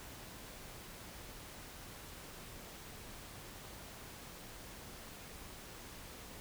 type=silence; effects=pink hiss -51 dBFS RMS until 6.4 s